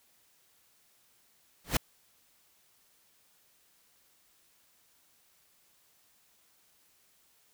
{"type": "noise with exponential growth", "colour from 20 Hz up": "pink", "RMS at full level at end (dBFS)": -22, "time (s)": [1.64, 1.77], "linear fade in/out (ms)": 5, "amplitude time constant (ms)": 28, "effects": ["white hiss -67 dBFS RMS until 7.53 s"]}